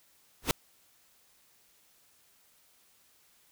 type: noise with exponential growth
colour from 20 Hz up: pink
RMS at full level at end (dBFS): -20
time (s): 0.42-0.51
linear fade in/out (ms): 1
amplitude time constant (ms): 18
effects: white hiss -65 dBFS RMS until 3.51 s